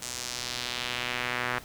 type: tone with band-pass filter sweep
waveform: sawtooth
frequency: 123.3 Hz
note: B2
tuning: 2 cents flat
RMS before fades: -33 dBFS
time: 0.02-1.59 s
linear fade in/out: 5 ms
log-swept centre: 7500 to 1600 Hz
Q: 1.5
effects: pink hiss -48 dBFS RMS until 1.64 s